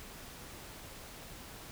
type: silence
effects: pink hiss -49 dBFS RMS until 1.71 s